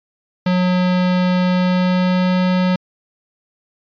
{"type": "tone with pitch glide", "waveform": "square", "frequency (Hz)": [181.6, 182.97], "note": ["F#3", "F#3"], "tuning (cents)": [-32, -19], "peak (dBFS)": -14, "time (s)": [0.46, 2.76], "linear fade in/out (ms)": 5, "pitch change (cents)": 13, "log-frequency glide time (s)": [1.47, 2.39], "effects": ["resampled to 11025 Hz"]}